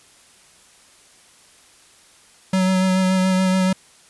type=tone with vibrato; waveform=square; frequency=187.1 Hz; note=F#3; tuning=20 cents sharp; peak=-16 dBFS; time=2.53-3.73 s; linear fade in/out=5 ms; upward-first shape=sine; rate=7 Hz; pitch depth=19 cents each way; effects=white hiss -51 dBFS RMS until 4.09 s + resampled to 24000 Hz